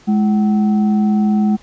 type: tone with frequency modulation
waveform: sine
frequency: 210 Hz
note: G#3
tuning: 19 cents sharp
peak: -11 dBFS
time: 0.07-1.57 s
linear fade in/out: 20 ms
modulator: 546 Hz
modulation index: 0.35
effects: pink hiss -47 dBFS RMS until 1.62 s + resampled to 16000 Hz